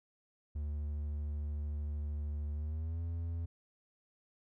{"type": "tone with pitch glide", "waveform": "triangle", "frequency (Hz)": [73.9, 83.91], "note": ["D2", "E2"], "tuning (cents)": [11, 31], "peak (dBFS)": -33, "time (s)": [0.55, 3.46], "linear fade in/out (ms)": 10, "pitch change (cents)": 220, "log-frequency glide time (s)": [2.55, 3.01], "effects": []}